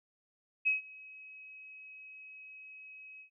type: tone with ADSR envelope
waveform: sine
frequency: 2551 Hz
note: D#7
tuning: 43 cents sharp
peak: -24 dBFS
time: 0.65-3.3 s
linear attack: 22 ms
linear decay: 140 ms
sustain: -24 dB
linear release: 100 ms
effects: none